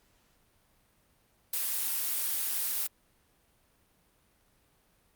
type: noise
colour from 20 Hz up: blue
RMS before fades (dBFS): -31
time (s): 1.53-2.87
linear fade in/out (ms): 5
effects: pink hiss -68 dBFS RMS until 5.15 s + Opus 48 kbps